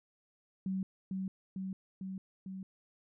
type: tone with echo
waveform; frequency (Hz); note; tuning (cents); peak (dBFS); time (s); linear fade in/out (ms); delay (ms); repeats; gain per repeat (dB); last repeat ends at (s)
sine; 190; F#3; +46; -32; 0.66-0.83; 2; 450; 4; -2; 2.63
effects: none